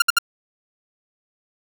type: tone bursts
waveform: sawtooth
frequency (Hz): 1396.9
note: F6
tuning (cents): 0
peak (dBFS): -8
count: 3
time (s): 0-0.187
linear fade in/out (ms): 5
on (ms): 21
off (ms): 62
effects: 7-bit